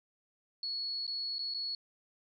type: tone with dropouts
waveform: sine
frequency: 4372 Hz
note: C#8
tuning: 25 cents flat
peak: -34 dBFS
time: 0.63-1.75 s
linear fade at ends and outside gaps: 2 ms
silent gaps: 1.067-1.077 / 1.384-1.391 / 1.539-1.545 s
effects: none